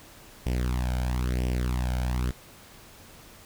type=tone with flanger; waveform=sawtooth; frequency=62 Hz; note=B1; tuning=7 cents sharp; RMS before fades=-27 dBFS; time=0.46-2.31 s; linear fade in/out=5 ms; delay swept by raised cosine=0.36 to 1.33 ms; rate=1 Hz; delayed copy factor=+0.85; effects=pink hiss -50 dBFS RMS until 3.45 s